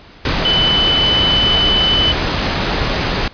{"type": "tone in noise", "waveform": "sine", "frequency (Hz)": 3011, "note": "F#7", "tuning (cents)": 30, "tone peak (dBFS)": -12, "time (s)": [0.45, 2.12], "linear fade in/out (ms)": 2, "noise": "pink", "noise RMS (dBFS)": -17, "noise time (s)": [0.25, 3.28], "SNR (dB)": 2, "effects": ["pink hiss -41 dBFS RMS until 3.33 s", "resampled to 11025 Hz"]}